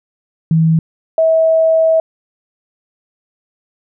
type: tone pair in turn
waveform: sine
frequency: 161.6 / 646.4 Hz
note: E3 / E5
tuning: -34 / -34 cents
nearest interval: 2 octaves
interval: 2400 cents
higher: second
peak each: -8 dBFS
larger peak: neither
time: 0.51-0.79 / 1.18-2 s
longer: second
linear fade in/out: 2 ms
effects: none

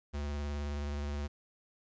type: tone with vibrato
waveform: square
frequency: 72.5 Hz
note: D2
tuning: 22 cents flat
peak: -35 dBFS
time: 0.13-1.28 s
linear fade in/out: 20 ms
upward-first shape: triangle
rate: 19 Hz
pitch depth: 36 cents each way
effects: resampled to 16000 Hz + 12-bit

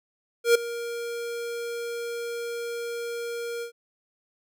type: tone with ADSR envelope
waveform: square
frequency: 470 Hz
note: A#4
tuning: 14 cents sharp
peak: -14 dBFS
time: 0.44-3.72 s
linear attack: 110 ms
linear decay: 7 ms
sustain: -17 dB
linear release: 100 ms
effects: none

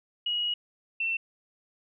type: tone pair in turn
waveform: sine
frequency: 2900 / 2693 Hz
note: F#7 / E7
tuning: -35 / +36 cents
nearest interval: minor second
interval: 129 cents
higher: first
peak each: -26 dBFS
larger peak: neither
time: 0.26-0.54 / 1-1.17 s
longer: first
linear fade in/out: 5 ms
effects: none

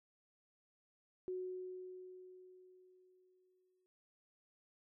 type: tone with exponential decay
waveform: sine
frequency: 368.3 Hz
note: F#4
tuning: 8 cents flat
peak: -38 dBFS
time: 1.28-3.86 s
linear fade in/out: 0 ms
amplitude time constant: 560 ms
effects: none

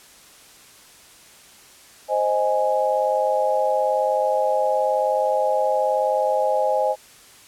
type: chord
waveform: sine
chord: Ab major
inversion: first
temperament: equal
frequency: 523.3 / 622.3 / 830.6 Hz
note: C5 / Eb5 / Ab5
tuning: 0 / 0 / 0 cents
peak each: -22 dBFS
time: 2.08-6.96 s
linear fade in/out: 50 ms
effects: white hiss -48 dBFS RMS until 7.47 s + low-pass 11000 Hz 12 dB/octave

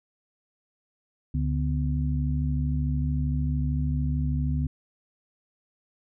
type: tone cluster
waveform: sine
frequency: 71.8 / 145 / 249.6 Hz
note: D2 / D3 / B3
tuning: -39 / -22 / +19 cents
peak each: -26 / -27 / -32 dBFS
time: 1.34-4.67 s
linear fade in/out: 5 ms
effects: none

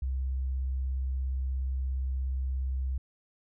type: tone with vibrato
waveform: sine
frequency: 65.41 Hz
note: C2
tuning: in tune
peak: -28 dBFS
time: 0.02-2.98 s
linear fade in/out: 5 ms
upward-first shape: triangle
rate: 17 Hz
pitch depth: 18 cents each way
effects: none

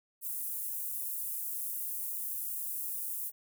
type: high-pass noise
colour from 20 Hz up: pink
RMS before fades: -37 dBFS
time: 0.21-3.32 s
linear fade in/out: 50 ms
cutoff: 11000 Hz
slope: 24 dB/octave
effects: none

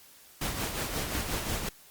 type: noise with tremolo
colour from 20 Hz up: pink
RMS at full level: -31 dBFS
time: 0.41-1.69 s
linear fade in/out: 5 ms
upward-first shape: sine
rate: 5.6 Hz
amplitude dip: 45%
effects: white hiss -55 dBFS RMS until 1.9 s + Opus 48 kbps

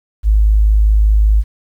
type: tone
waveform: sine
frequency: 52.6 Hz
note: G#1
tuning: 23 cents sharp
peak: -7 dBFS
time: 0.23-1.44 s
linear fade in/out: 50 ms
effects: 8-bit

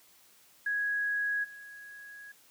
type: tone with level steps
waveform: sine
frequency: 1661.2 Hz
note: G#6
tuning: in tune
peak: -28 / -45 dBFS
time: 0.66-2.32 s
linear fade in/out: 5 ms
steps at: 1.43 s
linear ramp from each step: 20 ms
effects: white hiss -61 dBFS RMS until 2.5 s + high-pass 80 Hz 12 dB/octave

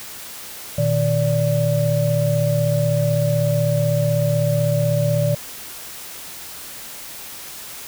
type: tone cluster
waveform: sine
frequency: 118.2 / 154.2 / 580 Hz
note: A#2 / D#3 / D5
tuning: +24 / -15 / -22 cents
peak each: -20 dBFS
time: 0.78-5.35 s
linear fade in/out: 5 ms
effects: white hiss -35 dBFS RMS until 7.87 s

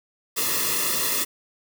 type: noise with comb filter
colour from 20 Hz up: white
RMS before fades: -24 dBFS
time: 0.36-1.25 s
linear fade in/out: 20 ms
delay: 1.3 ms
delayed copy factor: -0.9
effects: none

